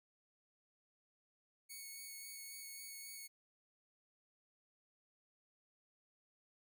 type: tone with vibrato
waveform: 5% pulse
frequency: 2217 Hz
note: C#7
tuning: in tune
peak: -39 dBFS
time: 1.69-3.28 s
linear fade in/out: 20 ms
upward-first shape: sine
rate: 3.7 Hz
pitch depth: 11 cents each way
effects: none